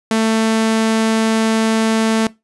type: tone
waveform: sawtooth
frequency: 222.3 Hz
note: A3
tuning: 18 cents sharp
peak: -9 dBFS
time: 0.11-2.27 s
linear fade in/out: 2 ms
effects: noise-tail reverb RT60 0.2 s tail -20 dB re dry + resampled to 24000 Hz